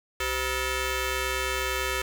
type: ring-modulated tone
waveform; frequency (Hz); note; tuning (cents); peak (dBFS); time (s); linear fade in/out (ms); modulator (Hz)
10% pulse; 450.7; A4; +42; -15; 0.2-2.02; 5; 837
effects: none